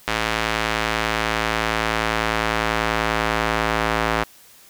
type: tone with band-pass filter sweep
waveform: square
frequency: 55.1 Hz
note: A1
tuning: 3 cents sharp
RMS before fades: -22 dBFS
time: 0.07-4.24 s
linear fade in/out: 10 ms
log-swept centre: 2200 to 1400 Hz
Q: 0.77
effects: white hiss -49 dBFS RMS until 4.69 s